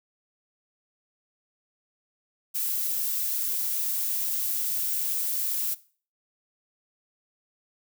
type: noise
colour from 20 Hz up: violet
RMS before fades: -28 dBFS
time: 2.54-5.75 s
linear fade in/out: 20 ms
effects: noise-tail reverb RT60 0.4 s tail -18 dB re dry